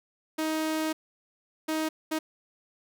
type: tone bursts at uneven times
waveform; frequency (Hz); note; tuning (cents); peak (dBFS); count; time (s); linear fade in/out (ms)
sawtooth; 314.4; D#4; +18; -23; 3; 0.38-0.93 / 1.68-1.89 / 2.11-2.19; 10
effects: none